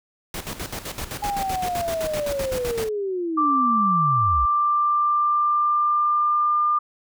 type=noise with tremolo; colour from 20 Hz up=pink; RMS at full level=-30 dBFS; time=0.34-2.89 s; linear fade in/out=2 ms; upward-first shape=square; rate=7.8 Hz; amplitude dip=70%
type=linear sweep; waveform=sine; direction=down; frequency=830 to 53.5 Hz; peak=-23 dBFS; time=1.22-4.46 s; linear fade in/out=10 ms
type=tone with pitch glide; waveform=sine; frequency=1174.7 to 1200.8 Hz; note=D6 to D6; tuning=0 to +38 cents; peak=-17 dBFS; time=3.37-6.79 s; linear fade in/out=10 ms; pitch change=+38 cents; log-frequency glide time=3.82-6.68 s
effects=none